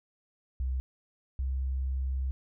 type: tone pair in turn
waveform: sine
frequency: 64.5 / 65.78 Hz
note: C2 / C2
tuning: -24 / +10 cents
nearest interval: unison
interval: 34 cents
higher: second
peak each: -28 dBFS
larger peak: neither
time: 0.6-0.8 / 1.39-2.31 s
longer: second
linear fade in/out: 0 ms
effects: none